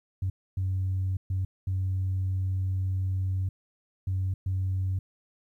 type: tone bursts at uneven times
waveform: sine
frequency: 94.2 Hz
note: F#2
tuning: 32 cents sharp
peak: -24 dBFS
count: 6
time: 0.22-0.3 / 0.57-1.17 / 1.3-1.45 / 1.67-3.49 / 4.07-4.34 / 4.46-4.99 s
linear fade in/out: 5 ms
effects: tanh soft clip ceiling -22 dBFS + 11-bit